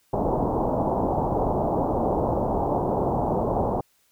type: low-pass noise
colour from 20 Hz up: white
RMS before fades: -24 dBFS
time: 0.13-3.81 s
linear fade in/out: 5 ms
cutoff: 910 Hz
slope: 48 dB/octave
effects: white hiss -65 dBFS RMS until 4.11 s